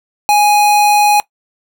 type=tone; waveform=square; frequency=830.6 Hz; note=G#5; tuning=in tune; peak=-8 dBFS; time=0.29-1.2 s; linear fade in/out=0 ms; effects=noise-tail reverb RT60 0.1 s tail -20 dB re dry